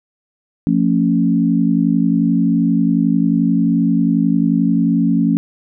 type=chord; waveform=sine; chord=F augmented; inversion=none; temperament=equal with one note detuned; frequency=174.61 / 225.5 / 277.2 Hz; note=F3 / A3 / C#4; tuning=0 / +43 / 0 cents; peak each=-16 dBFS; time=0.67-5.37 s; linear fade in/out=0 ms; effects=none